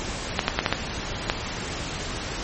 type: clicks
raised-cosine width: 0.3 ms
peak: -3 dBFS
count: 6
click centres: 0.392 / 0.481 / 0.59 / 0.662 / 0.726 / 1.299 s
effects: pink hiss -31 dBFS RMS until 2.43 s + MP3 32 kbps